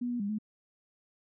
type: tone with pitch steps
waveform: sine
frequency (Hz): 243.8 / 242.1 / 201.8 / 213.7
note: B3 / B3 / G#3 / G#3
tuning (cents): -22 / -34 / -49 / +50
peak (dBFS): -30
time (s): 0.01-0.386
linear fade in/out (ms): 10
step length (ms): 94
effects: none